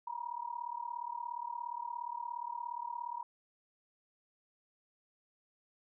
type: tone with amplitude modulation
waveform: sine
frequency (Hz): 955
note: A#5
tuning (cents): +42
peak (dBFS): -34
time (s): 0.07-3.23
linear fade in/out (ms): 5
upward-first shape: sine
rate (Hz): 37.1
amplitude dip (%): 90
effects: none